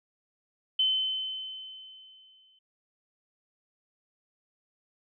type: tone with exponential decay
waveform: sine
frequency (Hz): 3060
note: G7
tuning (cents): -42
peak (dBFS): -21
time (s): 0.79-2.59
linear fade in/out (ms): 5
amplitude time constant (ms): 390
effects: none